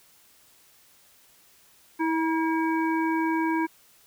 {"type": "harmonic tone with a mistuned harmonic", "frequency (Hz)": 324, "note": "E4", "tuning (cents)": -30, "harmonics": [1, 3, 5, 7], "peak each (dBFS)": [-24, -28, -34, -36], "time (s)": [1.99, 3.67], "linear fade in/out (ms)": 20, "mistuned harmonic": 3, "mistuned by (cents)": -26, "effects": ["white hiss -58 dBFS RMS until 4.06 s"]}